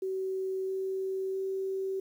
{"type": "tone with pitch steps", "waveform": "sine", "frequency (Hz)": [379.7, 381.9, 384.1], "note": ["F#4", "G4", "G4"], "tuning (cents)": [45, -45, -35], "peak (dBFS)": -30, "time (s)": [0.02, 2], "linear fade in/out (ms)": 5, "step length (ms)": 660, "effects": ["10-bit"]}